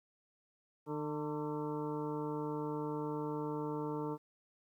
harmonic tone with a mistuned harmonic, 150 Hz, D3, 37 cents sharp, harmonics 1 / 2 / 3 / 4 / 6 / 7 / 8 / 9, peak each -43 / -40 / -40 / -52 / -44 / -53 / -51 / -55 dBFS, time 0.86-4.18 s, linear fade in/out 50 ms, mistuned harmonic 8, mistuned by -60 cents, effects 12-bit

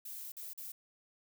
violet noise with dropouts, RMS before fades -45 dBFS, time 0.05-0.72 s, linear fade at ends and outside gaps 5 ms, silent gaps 0.32-0.367 / 0.534-0.576 s, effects none

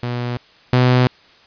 sawtooth tone pair in turn, 121.8 / 125.59 Hz, B2 / B2, -24 / +29 cents, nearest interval minor second, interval 53 cents, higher second, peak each -17 / -7 dBFS, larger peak second, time 0.03-0.37 / 0.73-1.07 s, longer neither, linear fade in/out 0 ms, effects white hiss -49 dBFS RMS until 1.46 s + resampled to 11025 Hz

